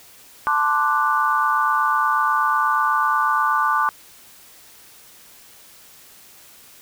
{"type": "chord", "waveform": "sine", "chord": "D dominant seventh", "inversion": "second", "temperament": "equal", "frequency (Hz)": [880, 1046.5, 1174.7, 1480], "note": ["A5", "C6", "D6", "F#6"], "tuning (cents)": [0, 0, 0, 0], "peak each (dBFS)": [-23, -24, -19, -23], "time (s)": [0.47, 3.89], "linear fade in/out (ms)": 0, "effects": ["white hiss -47 dBFS RMS until 6.81 s"]}